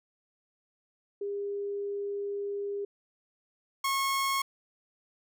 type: tone pair in turn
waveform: sine / sawtooth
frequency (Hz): 403.7 / 1090.3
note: G#4 / C#6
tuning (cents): -49 / -29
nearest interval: octave + perfect fourth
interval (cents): 1720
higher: second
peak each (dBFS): -31 / -23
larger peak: second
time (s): 1.21-2.85 / 3.84-4.42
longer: first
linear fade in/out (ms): 5
effects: none